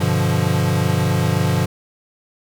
square chord, G dominant seventh, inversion none, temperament equal, 98 / 123.47 / 146.83 / 174.61 Hz, G2 / B2 / D3 / F3, 0 / 0 / 0 / 0 cents, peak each -22 dBFS, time 0-1.66 s, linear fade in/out 10 ms, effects none

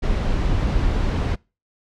brown noise, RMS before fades -20 dBFS, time 0.02-1.36 s, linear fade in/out 20 ms, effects noise-tail reverb RT60 0.3 s tail -25 dB re dry + low-pass 5000 Hz 12 dB/octave

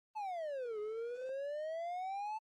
triangle exponential two-way sweep, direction down then up, 884 to 415.3 to 884 Hz, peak -36 dBFS, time 0.15-2.39 s, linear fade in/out 20 ms, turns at 0.79 s, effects Opus 32 kbps

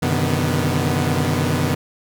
sawtooth tone cluster, 93.2 / 128.2 / 147.2 / 156.5 / 245 Hz, F#2 / C3 / D3 / D#3 / B3, +13 / -35 / +4 / +10 / -14 cents, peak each -20 dBFS, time 0.02-1.75 s, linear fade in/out 10 ms, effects none

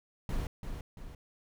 brown noise with echo, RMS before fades -33 dBFS, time 0.29-0.47 s, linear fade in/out 2 ms, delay 340 ms, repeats 2, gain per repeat -6 dB, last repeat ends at 1.15 s, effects none

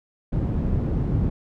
white low-pass noise, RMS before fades -23 dBFS, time 0.32-1.3 s, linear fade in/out 10 ms, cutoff 160 Hz, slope 12 dB/octave, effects none

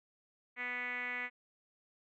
5% pulse tone with low-pass filter, 246.9 Hz, B3, in tune, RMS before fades -39 dBFS, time 0.56-1.3 s, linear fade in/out 50 ms, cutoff 2100 Hz, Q 8.3, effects none

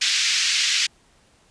white band-pass noise, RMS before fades -21 dBFS, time 0.01-0.87 s, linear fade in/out 10 ms, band 1900 to 5800 Hz, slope 24 dB/octave, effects pink hiss -58 dBFS RMS until 1.5 s + resampled to 22050 Hz

